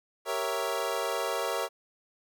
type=chord; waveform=25% pulse; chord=G diminished seventh; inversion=none; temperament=equal; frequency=392 / 466.2 / 554.4 / 659.3 Hz; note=G4 / Bb4 / Db5 / Fb5; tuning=0 / 0 / 0 / 0 cents; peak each=-33 / -30 / -30 / -31 dBFS; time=0.25-1.69 s; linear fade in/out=50 ms; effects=none